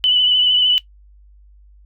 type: tone with vibrato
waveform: sine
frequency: 2988 Hz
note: F#7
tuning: 16 cents sharp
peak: -11 dBFS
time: 0.04-0.78 s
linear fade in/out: 0 ms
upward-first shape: sine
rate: 13 Hz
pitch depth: 29 cents each way
effects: noise-tail reverb RT60 0.1 s tail -17 dB re dry + added 50 Hz sine -44 dBFS peak until 1.85 s